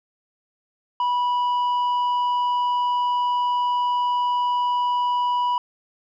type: tone with tanh clipping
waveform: sine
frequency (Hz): 980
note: B5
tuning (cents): -14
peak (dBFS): -20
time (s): 1-5.58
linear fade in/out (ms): 2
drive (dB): 5
effects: none